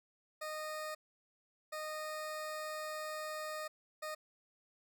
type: tone bursts at uneven times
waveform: 20% pulse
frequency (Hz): 617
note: D#5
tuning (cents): -15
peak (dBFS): -35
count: 3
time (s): 0.41-0.95 / 1.72-3.68 / 4.02-4.15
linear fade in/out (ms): 10
effects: none